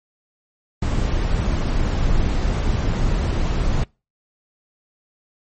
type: noise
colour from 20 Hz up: brown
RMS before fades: -19 dBFS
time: 0.82-3.84 s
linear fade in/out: 5 ms
effects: noise-tail reverb RT60 0.3 s tail -26 dB re dry + MP3 32 kbps